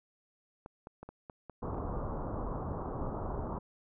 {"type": "clicks", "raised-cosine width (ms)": 1, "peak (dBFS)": -31, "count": 8, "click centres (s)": [0.661, 0.871, 1.03, 1.09, 1.298, 1.497, 1.745, 1.781]}
{"type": "low-pass noise", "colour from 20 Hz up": "pink", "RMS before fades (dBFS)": -37, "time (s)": [1.62, 3.59], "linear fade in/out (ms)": 10, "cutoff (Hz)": 1200, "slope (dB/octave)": 48}
{"effects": []}